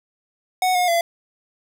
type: tone with pitch steps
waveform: square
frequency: 739 / 720 / 680 Hz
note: F#5 / F#5 / F5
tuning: -2 / -47 / -46 cents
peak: -17 dBFS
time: 0.62-1.01 s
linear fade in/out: 2 ms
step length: 130 ms
effects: none